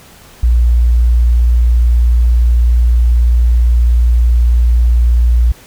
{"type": "tone", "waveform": "sine", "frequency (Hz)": 59.2, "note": "A#1", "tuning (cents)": 27, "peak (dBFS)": -6, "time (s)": [0.43, 5.52], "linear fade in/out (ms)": 5, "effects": ["pink hiss -40 dBFS RMS until 5.66 s"]}